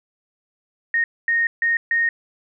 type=tone bursts at uneven times; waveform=sine; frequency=1854 Hz; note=A#6; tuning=10 cents flat; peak=-16 dBFS; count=4; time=0.94-1.04 / 1.28-1.47 / 1.62-1.77 / 1.91-2.09 s; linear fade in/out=2 ms; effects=none